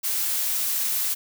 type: noise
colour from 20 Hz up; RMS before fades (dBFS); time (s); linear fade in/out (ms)
blue; -25; 0.03-1.15; 20
effects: none